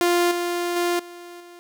sawtooth tone with level steps, 349.2 Hz, F4, in tune, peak -13 / -19 / -16 / -34 / -38 dBFS, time 0.01-1.59 s, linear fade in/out 0 ms, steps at 0.31 / 0.76 / 0.99 / 1.4 s, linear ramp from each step 5 ms, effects none

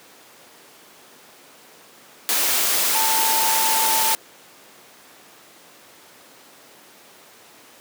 sine tone in noise, 890 Hz, A5, 20 cents sharp, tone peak -22 dBFS, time 2.95-4.14 s, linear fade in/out 0 ms, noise white, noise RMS -20 dBFS, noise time 2.29-4.15 s, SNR -5 dB, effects pink hiss -47 dBFS RMS until 7.8 s + high-pass 300 Hz 12 dB/octave

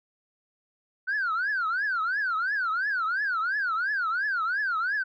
sine tone with vibrato, 1480 Hz, F#6, in tune, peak -23 dBFS, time 1.07-5.04 s, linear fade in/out 20 ms, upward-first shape triangle, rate 2.9 Hz, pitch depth 290 cents each way, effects tanh soft clip ceiling -22 dBFS

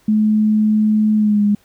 sine tone with pitch glide, 214.3 to 205.8 Hz, A3 to G#3, -45 to -16 cents, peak -11 dBFS, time 0.08-1.55 s, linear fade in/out 5 ms, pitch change -71 cents, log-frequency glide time 1.16-1.43 s, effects pink hiss -55 dBFS RMS until 1.64 s

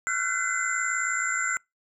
sine tone cluster, 1364 / 1471 / 1530 / 2038 / 7290 Hz, F6 / F#6 / G6 / C7 / A#8, -41 / -11 / -42 / -46 / -40 cents, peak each -31 dBFS, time 0.07-1.57 s, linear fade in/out 0 ms, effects noise-tail reverb RT60 0.2 s tail -25 dB re dry

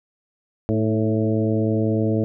harmonic tone with a mistuned harmonic, 110 Hz, A2, in tune, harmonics 1 / 2 / 3 / 4 / 5 / 6, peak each -22 / -23 / -24 / -26 / -29 / -32 dBFS, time 0.69-2.24 s, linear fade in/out 0 ms, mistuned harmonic 3, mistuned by -32 cents, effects none

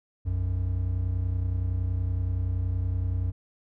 triangle tone pair together, 61.47 / 92.1 Hz, B1 / F#2, -7 / -7 cents, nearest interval perfect fifth, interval 700 cents, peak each -28 / -24 dBFS, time 0.25-3.32 s, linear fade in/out 20 ms, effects none

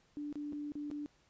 sine tone with dropouts, 293.7 Hz, D4, in tune, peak -38 dBFS, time 0.17-1.06 s, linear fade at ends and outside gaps 0 ms, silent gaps 0.327-0.356 / 0.524-0.531 / 0.72-0.754 / 0.902-0.913 s, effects pink hiss -70 dBFS RMS until 1.29 s + resampled to 16000 Hz

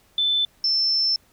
sine tone pair in turn, 3522 / 5324 Hz, A7 / E8, +1 / +16 cents, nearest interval perfect fifth, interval 715 cents, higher second, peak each -18 dBFS, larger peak neither, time 0.18-0.45 / 0.64-1.16 s, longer second, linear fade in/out 2 ms, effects pink hiss -59 dBFS RMS until 1.32 s

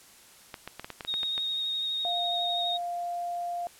clicks, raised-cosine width 0.3 ms, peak -21 dBFS, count 10, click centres 0.542 / 0.676 / 0.796 / 0.845 / 0.903 / 1.008 / 1.049 / 1.14 / 1.232 / 1.379 s
sine tone with vibrato, 3729 Hz, A#7, in tune, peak -28 dBFS, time 1.07-2.78 s, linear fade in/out 20 ms, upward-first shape triangle, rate 12 Hz, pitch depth 24 cents each way
sine tone, 698.5 Hz, F5, in tune, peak -30 dBFS, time 2.05-3.67 s, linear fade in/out 0 ms
effects white hiss -54 dBFS RMS until 3.79 s + low-pass 12000 Hz 12 dB/octave

